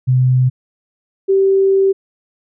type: tone pair in turn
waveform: sine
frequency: 127.8 / 388 Hz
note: C3 / G4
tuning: -40 / -18 cents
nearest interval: octave + perfect fifth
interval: 1922 cents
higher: second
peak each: -9 dBFS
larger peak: neither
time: 0.07-0.5 / 1.28-1.93 s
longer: second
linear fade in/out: 20 ms
effects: none